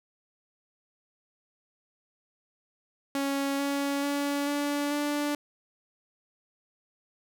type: tone with pitch steps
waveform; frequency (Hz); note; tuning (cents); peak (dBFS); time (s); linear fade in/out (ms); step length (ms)
sawtooth; 277.2 / 280.9 / 284.7 / 288.5 / 292.3; C#4 / C#4 / C#4 / D4 / D4; 0 / +23 / +46 / -31 / -8; -23; 3.15-5.35; 2; 440
effects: none